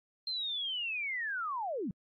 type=linear sweep; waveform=sine; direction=down; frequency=4186 to 155.56 Hz; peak=-33 dBFS; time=0.27-1.91 s; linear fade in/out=2 ms; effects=AAC 32 kbps